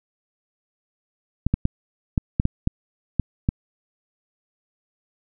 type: clicks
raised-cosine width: 5 ms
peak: -6 dBFS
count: 9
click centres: 1.466 / 1.54 / 1.654 / 2.178 / 2.399 / 2.454 / 2.674 / 3.197 / 3.489 s
effects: none